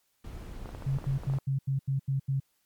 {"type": "noise", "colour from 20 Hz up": "brown", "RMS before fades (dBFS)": -41, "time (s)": [0.24, 1.39], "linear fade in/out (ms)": 5}
{"type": "clicks", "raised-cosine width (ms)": 1, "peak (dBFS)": -28, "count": 10, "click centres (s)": [0.658, 0.691, 0.749, 0.823, 0.986, 1.042, 1.235, 1.299, 1.337, 1.386]}
{"type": "tone bursts", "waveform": "sine", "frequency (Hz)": 135.8, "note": "C#3", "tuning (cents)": -35, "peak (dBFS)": -25, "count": 8, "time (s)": [0.86, 2.401], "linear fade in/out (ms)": 10, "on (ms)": 120, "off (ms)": 83}
{"effects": ["white hiss -73 dBFS RMS until 2.65 s", "MP3 96 kbps"]}